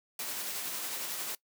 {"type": "noise with tremolo", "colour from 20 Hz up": "white", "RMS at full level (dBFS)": -36, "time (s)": [0.19, 1.35], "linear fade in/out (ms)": 2, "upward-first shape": "sine", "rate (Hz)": 11, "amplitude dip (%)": 25, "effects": ["noise-tail reverb RT60 0.1 s tail -21 dB re dry", "high-pass 200 Hz 12 dB/octave"]}